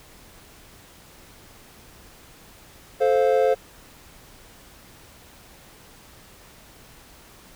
triangle chord, F major, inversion first, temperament just, 436.5 / 523.8 / 698.5 Hz, A4 / C5 / F5, -14 / +2 / 0 cents, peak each -19 / -17 / -22 dBFS, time 3-3.55 s, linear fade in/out 20 ms, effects pink hiss -49 dBFS RMS until 7.55 s

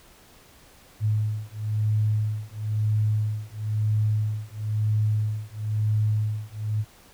sine beating tone pair, 106.6 / 107.6 Hz, G#2 / A2, +46 / -38 cents, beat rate 1 Hz, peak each -25 dBFS, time 1-6.85 s, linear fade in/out 50 ms, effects pink hiss -53 dBFS RMS until 7.13 s

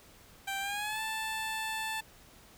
15% pulse tone with pitch glide, 784 to 880 Hz, G5 to A5, 0 to 0 cents, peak -27 dBFS, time 0.47-2.01 s, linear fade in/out 10 ms, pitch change +200 cents, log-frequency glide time 0.6-1.01 s, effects pink hiss -57 dBFS RMS until 2.57 s

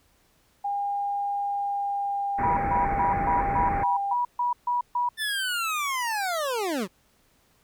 sine tone with pitch glide, 807 to 798.7 Hz, G#5 to G5, -50 to +32 cents, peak -25 dBFS, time 0.64-4.14 s, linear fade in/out 10 ms, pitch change -18 cents, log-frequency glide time 1.39-2.77 s
pink low-pass noise, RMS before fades -30 dBFS, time 2.38-3.84 s, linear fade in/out 10 ms, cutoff 2300 Hz, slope 96 dB/octave
sine tone bursts, 972 Hz, B5, 28 cents flat, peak -22 dBFS, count 10, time 2.43-5.09 s, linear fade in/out 5 ms, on 140 ms, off 140 ms
25% pulse linear sweep, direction down, 1783 to 165.7 Hz, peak -22 dBFS, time 5.17-6.88 s, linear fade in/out 50 ms
effects pink hiss -64 dBFS RMS until 7.63 s

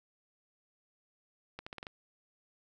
accelerating click train, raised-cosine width 0.3 ms, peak -26 dBFS, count 6, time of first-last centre 1.59-1.868 s, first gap 75 ms, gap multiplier 0.85, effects none

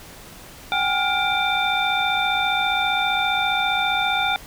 sine tone cluster, 760 / 815 / 1412 / 2347 / 3583 Hz, F#5 / G#5 / F6 / D7 / A7, +46 / -33 / +19 / -2 / +31 cents, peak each -25 dBFS, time 0.72-4.36 s, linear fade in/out 0 ms, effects pink hiss -42 dBFS RMS until 4.46 s

